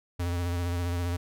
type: tone with vibrato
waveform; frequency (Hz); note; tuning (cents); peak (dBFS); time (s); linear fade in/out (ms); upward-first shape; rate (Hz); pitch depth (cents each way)
square; 87.31; F2; 0; -28; 0.19-1.17; 10; sine; 15; 34
effects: none